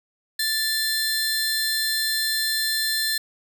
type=tone pair together; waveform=sawtooth; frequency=1760 / 4156 Hz; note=A6 / C8; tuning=0 / -12 cents; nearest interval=octave + minor third; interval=1488 cents; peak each=-22 / -21 dBFS; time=0.39-3.18 s; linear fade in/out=5 ms; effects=none